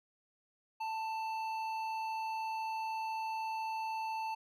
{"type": "tone with hard clipping", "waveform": "sine", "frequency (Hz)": 886, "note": "A5", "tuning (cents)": 12, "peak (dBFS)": -37, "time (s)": [0.8, 4.35], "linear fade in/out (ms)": 10, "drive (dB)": 9, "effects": []}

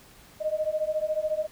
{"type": "beating tone pair", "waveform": "sine", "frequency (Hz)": [612, 626], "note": ["D#5", "D#5"], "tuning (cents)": [-29, 10], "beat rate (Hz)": 14, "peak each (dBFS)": -28, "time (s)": [0.4, 1.47], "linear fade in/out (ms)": 20, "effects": ["pink hiss -53 dBFS RMS until 1.51 s"]}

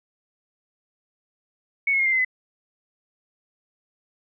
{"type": "tone with pitch steps", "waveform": "sine", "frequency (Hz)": [2217, 2176, 2137, 2097, 2059, 2021], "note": ["C#7", "C#7", "C7", "C7", "C7", "B6"], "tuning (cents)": [0, -33, 36, 3, -28, 39], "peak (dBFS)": -18, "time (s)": [1.87, 2.248], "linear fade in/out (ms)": 5, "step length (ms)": 63, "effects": []}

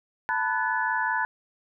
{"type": "tone cluster", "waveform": "sine", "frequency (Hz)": [885, 990, 1486, 1723], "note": ["A5", "B5", "F#6", "A6"], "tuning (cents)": [10, 4, 7, -37], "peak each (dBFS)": -29, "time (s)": [0.29, 1.25], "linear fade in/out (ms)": 0, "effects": []}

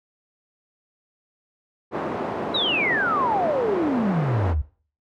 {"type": "band-pass noise", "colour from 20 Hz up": "pink", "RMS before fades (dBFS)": -28, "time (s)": [1.91, 4.55], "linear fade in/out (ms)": 50, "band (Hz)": [270, 940], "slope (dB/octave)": 12}
{"type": "exponential sweep", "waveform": "sine", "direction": "down", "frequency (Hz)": [3979, 68.9], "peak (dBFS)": -20, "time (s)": [2.54, 4.62], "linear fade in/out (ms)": 10}
{"effects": ["noise-tail reverb RT60 0.4 s tail -17 dB re dry"]}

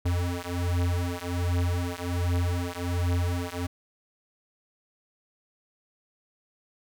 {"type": "beating tone pair", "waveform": "square", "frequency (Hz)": [87.31, 88.61], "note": ["F2", "F2"], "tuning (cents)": [0, 26], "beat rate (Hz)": 1.3, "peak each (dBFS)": -29, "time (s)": [0.05, 3.67], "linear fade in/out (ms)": 10, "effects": []}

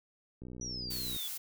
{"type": "click train", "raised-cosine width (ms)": 3, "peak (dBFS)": -33, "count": 47, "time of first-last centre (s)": [0.42, 1.163], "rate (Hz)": 61.9}
{"type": "exponential sweep", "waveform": "sine", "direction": "down", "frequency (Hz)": [5920, 3370], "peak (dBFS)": -38, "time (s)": [0.61, 1.28], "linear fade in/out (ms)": 5}
{"type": "noise", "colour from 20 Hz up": "blue", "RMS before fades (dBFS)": -40, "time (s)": [0.9, 1.38], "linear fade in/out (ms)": 10}
{"effects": []}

